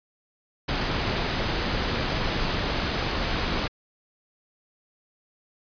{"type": "noise", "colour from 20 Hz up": "pink", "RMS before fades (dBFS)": -26, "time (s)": [0.68, 3.68], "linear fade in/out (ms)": 10, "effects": ["resampled to 11025 Hz"]}